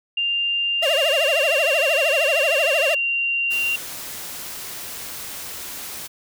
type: tone with pitch glide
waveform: sine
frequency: 2794 to 2768 Hz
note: F7 to F7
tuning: 0 to -16 cents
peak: -19 dBFS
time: 0.17-3.76 s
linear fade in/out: 5 ms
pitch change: -16 cents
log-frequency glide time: 1.03-1.51 s
type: tone with vibrato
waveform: 45% pulse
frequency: 600 Hz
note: D5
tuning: 37 cents sharp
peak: -19 dBFS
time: 0.82-2.95 s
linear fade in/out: 10 ms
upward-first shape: triangle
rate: 13 Hz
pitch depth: 250 cents each way
type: noise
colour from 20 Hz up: white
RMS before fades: -33 dBFS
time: 3.5-6.08 s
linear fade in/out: 20 ms
effects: none